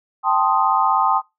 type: chord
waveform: sine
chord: A half-diminished seventh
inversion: third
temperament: equal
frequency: 784 / 880 / 1046.5 / 1244.5 Hz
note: G5 / A5 / C6 / Eb6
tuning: 0 / 0 / 0 / 0 cents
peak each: -20 dBFS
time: 0.23-1.22 s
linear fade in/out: 50 ms
effects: noise-tail reverb RT60 0.2 s tail -21 dB re dry